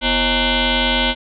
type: tone with frequency modulation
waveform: sine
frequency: 1500 Hz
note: F#6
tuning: 23 cents sharp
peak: -14 dBFS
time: 0.01-1.15 s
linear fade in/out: 50 ms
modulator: 291 Hz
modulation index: 7.1
effects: none